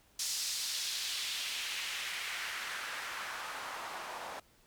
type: noise with band-pass filter sweep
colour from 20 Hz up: white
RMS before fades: -39 dBFS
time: 0.19-4.4 s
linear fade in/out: 5 ms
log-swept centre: 5700 to 760 Hz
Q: 1.5
effects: pink hiss -66 dBFS RMS until 4.66 s